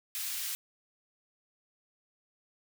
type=high-pass noise; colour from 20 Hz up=white; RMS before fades=-36 dBFS; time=0.15-0.55 s; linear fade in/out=0 ms; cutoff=1900 Hz; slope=12 dB/octave; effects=none